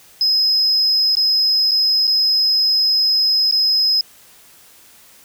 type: tone with dropouts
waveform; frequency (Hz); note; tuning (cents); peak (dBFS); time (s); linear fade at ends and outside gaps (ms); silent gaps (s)
sine; 5090; D#8; +39; -11; 0.21-4.01; 2; 1.153-1.169 / 1.711-1.716 / 2.071-2.076 / 3.512-3.523
effects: tanh soft clip ceiling -10 dBFS + white hiss -47 dBFS RMS until 5.24 s